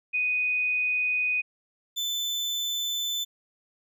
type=tone pair in turn; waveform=sine / 35% pulse; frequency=2489 / 3520 Hz; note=D#7 / A7; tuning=0 / 0 cents; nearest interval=tritone; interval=600 cents; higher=second; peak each=-23 / -25 dBFS; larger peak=first; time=0.13-1.42 / 1.96-3.25 s; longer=neither; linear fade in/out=20 ms; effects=none